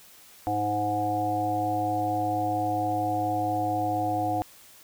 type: harmonic tone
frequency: 104.3 Hz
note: G#2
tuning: 8 cents sharp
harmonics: 1 / 3 / 5 / 7 / 8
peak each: -34 / -31 / -35 / -26 / -37 dBFS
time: 0.47-4.42 s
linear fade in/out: 0 ms
effects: white hiss -52 dBFS RMS until 4.83 s